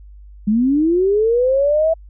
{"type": "linear sweep", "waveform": "sine", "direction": "up", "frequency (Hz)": [201.1, 659.3], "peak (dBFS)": -12, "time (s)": [0.47, 1.94], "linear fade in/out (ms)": 10, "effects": ["added 50 Hz sine -37 dBFS peak until 2.09 s"]}